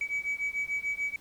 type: beating tone pair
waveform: sine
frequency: 2276 / 2282.8 Hz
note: C#7 / D7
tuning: +45 / -50 cents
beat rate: 6.8 Hz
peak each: -31 dBFS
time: 0.01-1.16 s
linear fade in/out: 2 ms
effects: tanh soft clip ceiling -25 dBFS + pink hiss -57 dBFS RMS until 1.2 s